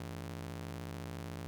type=ring-modulated tone; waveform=sawtooth; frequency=123.47 Hz; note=B2; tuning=in tune; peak=-34 dBFS; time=0-1.47 s; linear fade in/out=0 ms; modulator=34.8 Hz; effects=none